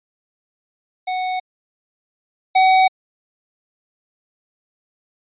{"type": "tone pair in turn", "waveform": "square", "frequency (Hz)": [740, 753.8], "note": ["F#5", "F#5"], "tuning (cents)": [0, 32], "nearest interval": "unison", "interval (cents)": 32, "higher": "second", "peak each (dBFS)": [-21, -11], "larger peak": "second", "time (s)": [[1.07, 1.4], [2.55, 2.88]], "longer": "neither", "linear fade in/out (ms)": 10, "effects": ["resampled to 8000 Hz"]}